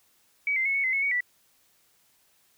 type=tone with pitch steps; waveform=sine; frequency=2272 / 2080 / 2195 / 2215 / 2051 / 2194 / 2240 / 1964 Hz; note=C#7 / C7 / C#7 / C#7 / C7 / C#7 / C#7 / B6; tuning=+42 / -11 / -18 / -2 / -35 / -18 / +18 / -10 cents; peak=-23 dBFS; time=0.47-1.206 s; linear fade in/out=2 ms; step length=92 ms; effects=white hiss -65 dBFS RMS until 2.57 s